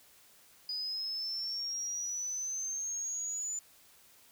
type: exponential sweep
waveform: sine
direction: up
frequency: 4941 to 7040 Hz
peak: -34 dBFS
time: 0.69-3.59 s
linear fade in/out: 2 ms
effects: white hiss -61 dBFS RMS until 4.31 s